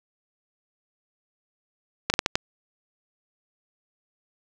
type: slowing click train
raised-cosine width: 0.2 ms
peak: -3 dBFS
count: 5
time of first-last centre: 2.1-2.355 s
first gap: 39 ms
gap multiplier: 1.34
effects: none